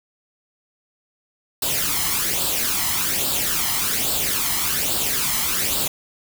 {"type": "noise with flanger", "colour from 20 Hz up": "white", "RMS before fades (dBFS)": -22, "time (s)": [1.62, 5.88], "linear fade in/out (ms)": 5, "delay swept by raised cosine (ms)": [0.24, 0.99], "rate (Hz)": 1.2, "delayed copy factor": 0.6, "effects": []}